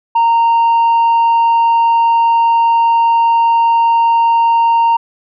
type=tone; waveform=sine; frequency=925 Hz; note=A#5; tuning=14 cents flat; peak=-5 dBFS; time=0.15-4.97 s; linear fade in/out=10 ms; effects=tanh soft clip ceiling -7 dBFS